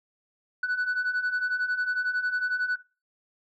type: beating tone pair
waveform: sine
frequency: 1480 / 1491 Hz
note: F#6 / F#6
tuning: 0 / +13 cents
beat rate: 11 Hz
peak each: -29 / -24 dBFS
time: 0.63-2.76 s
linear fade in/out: 5 ms
effects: noise-tail reverb RT60 0.3 s tail -18 dB re dry + tanh soft clip ceiling -22 dBFS